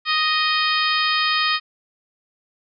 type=harmonic tone with a mistuned harmonic; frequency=622 Hz; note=D#5; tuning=1 cent flat; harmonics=2 / 3 / 4 / 5 / 6 / 7 / 8; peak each=-22 / -24 / -25 / -26 / -27 / -27 / -28 dBFS; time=0.05-1.6 s; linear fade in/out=50 ms; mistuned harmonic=5; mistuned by=+18 cents; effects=none